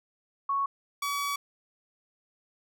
sine / sawtooth tone pair in turn, 1108.7 / 1137.9 Hz, C#6 / C#6, 0 / +45 cents, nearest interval unison, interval 45 cents, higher second, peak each -25 dBFS, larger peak neither, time 0.49-0.66 / 1.02-1.36 s, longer second, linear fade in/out 5 ms, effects none

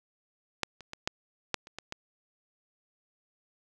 clicks, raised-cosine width 0.2 ms, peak -10 / -29 / -22 / -11 / -10 / -30 / -21 / -19 dBFS, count 8, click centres 0.633 / 0.807 / 0.934 / 1.075 / 1.543 / 1.671 / 1.786 / 1.924 s, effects none

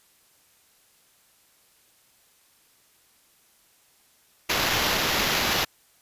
white noise with sample-and-hold, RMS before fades -24 dBFS, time 4.49-5.65 s, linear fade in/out 10 ms, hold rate 8820 Hz, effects white hiss -61 dBFS RMS until 6.01 s + resampled to 32000 Hz

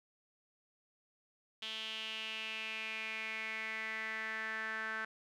sawtooth tone with band-pass filter sweep, 220 Hz, A3, in tune, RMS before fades -41 dBFS, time 1.62-5.05 s, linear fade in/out 5 ms, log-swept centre 3200 to 1600 Hz, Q 5.5, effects none

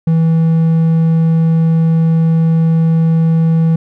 triangle tone, 163 Hz, E3, 19 cents flat, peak -6 dBFS, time 0.07-3.76 s, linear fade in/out 5 ms, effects none

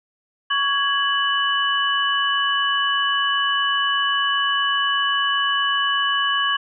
sine tone cluster, 1123 / 1658 / 2968 Hz, C#6 / G#6 / F#7, +22 / -3 / +5 cents, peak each -22 dBFS, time 0.5-6.57 s, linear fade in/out 10 ms, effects none

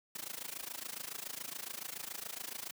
white noise with amplitude modulation, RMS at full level -40 dBFS, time 0.15-2.71 s, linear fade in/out 5 ms, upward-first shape sine, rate 27.1 Hz, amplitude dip 90%, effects high-pass 150 Hz 12 dB/octave

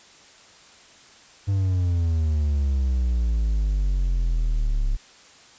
triangle exponential sweep, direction down, 100 to 33.96 Hz, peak -17 dBFS, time 1.47-4.97 s, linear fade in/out 20 ms, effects white hiss -50 dBFS RMS until 5.58 s + resampled to 16000 Hz

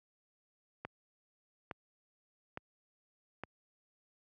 click train, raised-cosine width 0.5 ms, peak -25 dBFS, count 4, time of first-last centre 0.85-3.436 s, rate 1.16 Hz, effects high-pass 80 Hz 12 dB/octave

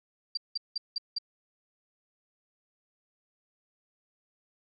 sine tone bursts, 4714 Hz, D8, 6 cents sharp, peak -28 dBFS, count 5, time 0.35-1.185 s, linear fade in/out 5 ms, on 23 ms, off 180 ms, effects none

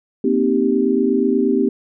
sine chord, C minor seventh, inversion third, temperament equal, 233.1 / 261.6 / 311.1 / 392 Hz, Bb3 / C4 / Eb4 / G4, 0 / 0 / 0 / 0 cents, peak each -20 / -18 / -22 / -18 dBFS, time 0.24-1.69 s, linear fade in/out 5 ms, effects none

